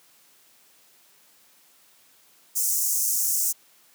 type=high-pass noise; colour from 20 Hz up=pink; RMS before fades=-24 dBFS; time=2.55-3.53 s; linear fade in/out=20 ms; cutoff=6000 Hz; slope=48 dB/octave; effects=white hiss -58 dBFS RMS until 3.94 s + high-pass 150 Hz 12 dB/octave